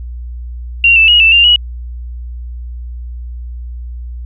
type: tone with pitch steps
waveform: sine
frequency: 2758 / 2646 / 2889 / 2656 / 2789 / 2915 Hz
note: F7 / E7 / F#7 / E7 / F7 / F#7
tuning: -22 / +6 / -42 / +12 / -3 / -26 cents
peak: -4 dBFS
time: 0.84-1.56 s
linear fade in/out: 2 ms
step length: 120 ms
effects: added 60 Hz sine -22 dBFS peak until 4.25 s